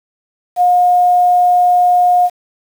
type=tone with quantisation; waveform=sine; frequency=716 Hz; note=F5; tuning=43 cents sharp; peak=-7 dBFS; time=0.56-2.3 s; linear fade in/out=50 ms; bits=6; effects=none